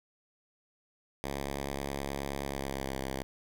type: tone with pitch glide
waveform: 5% pulse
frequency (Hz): 69.5 to 66.71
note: C#2 to C2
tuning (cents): +5 to +34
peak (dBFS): -23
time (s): 1.24-3.23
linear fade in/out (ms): 0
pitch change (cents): -71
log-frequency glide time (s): 2.42-2.98
effects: none